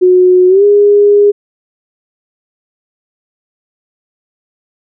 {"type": "tone with pitch glide", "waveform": "sine", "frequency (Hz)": [365, 409.7], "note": ["F#4", "G#4"], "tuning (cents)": [-24, -24], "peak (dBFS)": -3, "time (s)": [0.01, 1.32], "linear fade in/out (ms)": 20, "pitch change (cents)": 200, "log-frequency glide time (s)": [0.48, 0.64], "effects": []}